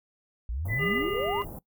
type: exponential sweep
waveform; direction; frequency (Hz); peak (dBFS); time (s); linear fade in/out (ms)
sine; up; 52.7 to 1066; -29; 0.49-1.42; 0
type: band-stop noise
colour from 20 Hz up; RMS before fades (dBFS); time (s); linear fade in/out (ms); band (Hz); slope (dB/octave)
pink; -40; 0.65-1.59; 5; 840 to 13000; 24
type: tone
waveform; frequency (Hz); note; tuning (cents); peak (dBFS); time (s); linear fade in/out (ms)
sine; 2000; B6; +21; -28; 0.68-1.04; 50
type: harmonic tone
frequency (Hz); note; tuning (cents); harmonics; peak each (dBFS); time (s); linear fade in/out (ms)
404.3; G#4; -46; 1 / 3 / 5 / 7; -30 / -35 / -37 / -38; 0.78-1.45; 50
effects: noise-tail reverb RT60 0.1 s tail -20 dB re dry